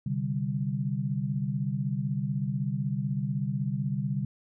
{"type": "chord", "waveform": "sine", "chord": "C suspended second", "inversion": "none", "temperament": "equal", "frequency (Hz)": [130.81, 146.83, 196], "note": ["C3", "D3", "G3"], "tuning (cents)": [0, 0, 0], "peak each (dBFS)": [-31, -31, -32], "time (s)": [0.06, 4.25], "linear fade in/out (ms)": 5, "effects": []}